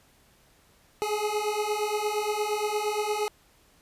25% pulse beating tone pair, 416.4 / 425 Hz, G#4 / G#4, +5 / +40 cents, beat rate 8.6 Hz, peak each -26 / -25 dBFS, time 1.02-3.28 s, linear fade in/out 0 ms, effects pink hiss -61 dBFS RMS until 3.81 s + resampled to 32000 Hz

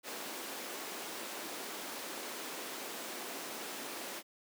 pink high-pass noise, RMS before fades -43 dBFS, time 0.03-4.23 s, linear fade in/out 50 ms, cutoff 260 Hz, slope 24 dB/octave, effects none

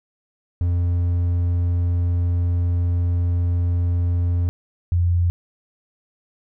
triangle / sine tone pair in turn, 87.31 / 87.31 Hz, F2 / F2, 0 / 0 cents, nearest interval unison, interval 0 cents, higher neither, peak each -15 dBFS, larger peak neither, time 0.61-4.49 / 4.92-5.3 s, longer first, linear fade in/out 0 ms, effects none

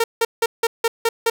sawtooth tone bursts, 459 Hz, A#4, 27 cents flat, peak -11 dBFS, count 7, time 0-1.3 s, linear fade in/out 5 ms, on 40 ms, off 170 ms, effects none

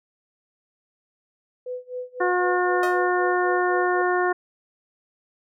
sine tone with tremolo, 500 Hz, B4, 21 cents sharp, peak -27 dBFS, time 1.66-4.02 s, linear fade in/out 5 ms, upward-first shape sine, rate 3.9 Hz, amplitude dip 95%
harmonic tone, 360 Hz, F#4, 47 cents flat, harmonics 1 / 2 / 3 / 4 / 5, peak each -22 / -25 / -27 / -28 / -29 dBFS, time 2.2-4.33 s, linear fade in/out 10 ms
sawtooth tone with exponential decay, 630 Hz, D#5, 21 cents sharp, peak -22 dBFS, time 2.83-3.05 s, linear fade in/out 2 ms, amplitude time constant 47 ms
effects none

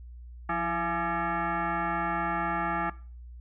sine tone with frequency modulation, 176.1 Hz, F3, 15 cents sharp, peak -26 dBFS, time 0.49-2.9 s, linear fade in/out 5 ms, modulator 508 Hz, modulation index 3.1, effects noise-tail reverb RT60 0.4 s tail -20 dB re dry + added 60 Hz sine -42 dBFS peak until 3.4 s

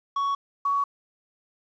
triangle / sine tone pair in turn, 1117 / 1123.3 Hz, C#6 / C#6, +13 / +23 cents, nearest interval unison, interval 10 cents, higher second, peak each -21 dBFS, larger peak neither, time 0.16-0.35 / 0.65-0.84 s, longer neither, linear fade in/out 5 ms, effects resampled to 16000 Hz + 9-bit

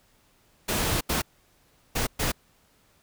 pink noise bursts at uneven times, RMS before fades -26 dBFS, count 4, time 0.68-1.01 / 1.09-1.22 / 1.95-2.07 / 2.19-2.32 s, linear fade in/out 10 ms, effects pink hiss -63 dBFS RMS until 3.02 s

